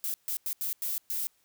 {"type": "noise bursts at uneven times", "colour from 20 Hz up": "violet", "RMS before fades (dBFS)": -32, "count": 6, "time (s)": [[0.04, 0.14], [0.28, 0.37], [0.46, 0.53], [0.61, 0.73], [0.82, 0.98], [1.1, 1.27]], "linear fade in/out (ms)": 0, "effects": ["white hiss -69 dBFS RMS until 1.44 s"]}